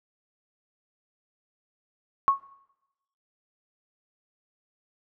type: tone with exponential decay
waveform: sine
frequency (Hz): 1100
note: C#6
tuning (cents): -14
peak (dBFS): -13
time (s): 2.28-2.43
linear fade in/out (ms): 0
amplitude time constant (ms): 32
effects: noise-tail reverb RT60 0.9 s tail -21 dB re dry